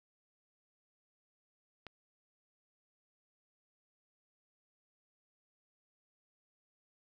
click, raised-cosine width 0.3 ms, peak -30 dBFS, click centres 1.867 s, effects none

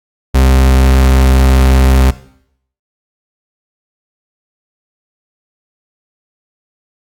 40% pulse tone, 65.41 Hz, C2, in tune, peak -5 dBFS, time 0.34-2.11 s, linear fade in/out 10 ms, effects noise-tail reverb RT60 0.7 s tail -18 dB re dry + AAC 64 kbps

